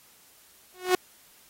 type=tone with exponential growth; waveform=sawtooth; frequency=365.8 Hz; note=F#4; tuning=20 cents flat; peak=-12 dBFS; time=0.74-0.95 s; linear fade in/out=2 ms; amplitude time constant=44 ms; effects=white hiss -57 dBFS RMS until 1.49 s + AAC 48 kbps